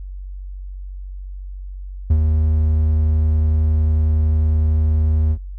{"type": "tone with ADSR envelope", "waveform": "triangle", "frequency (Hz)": 77.78, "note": "D#2", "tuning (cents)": 0, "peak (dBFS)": -7, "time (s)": [2.1, 5.38], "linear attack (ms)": 5, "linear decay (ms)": 64, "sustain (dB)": -4, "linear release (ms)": 65, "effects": ["added 47 Hz sine -28 dBFS peak until 5.58 s"]}